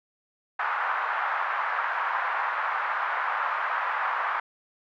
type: band-pass noise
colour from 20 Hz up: white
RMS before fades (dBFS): -28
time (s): 0.59-4.4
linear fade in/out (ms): 5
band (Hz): 860 to 1500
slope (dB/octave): 24
effects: none